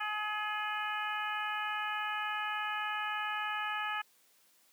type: harmonic tone with a mistuned harmonic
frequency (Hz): 423.4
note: G#4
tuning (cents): +33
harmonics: 2 / 3 / 4 / 5 / 6 / 7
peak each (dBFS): -39 / -38 / -38 / -47 / -42 / -44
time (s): 0-4.02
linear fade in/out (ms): 10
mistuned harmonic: 6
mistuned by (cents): -37
effects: white hiss -67 dBFS RMS until 4.72 s + high-pass 200 Hz 12 dB/octave